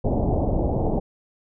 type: low-pass noise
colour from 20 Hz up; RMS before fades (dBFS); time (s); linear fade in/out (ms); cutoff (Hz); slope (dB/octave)
pink; -22; 0.04-1; 10; 790; 48
effects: none